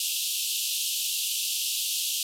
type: band-pass noise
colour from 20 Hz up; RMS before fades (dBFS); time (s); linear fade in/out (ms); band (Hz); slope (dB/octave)
pink; -29; 0-2.23; 2; 2700 to 15000; 96
effects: none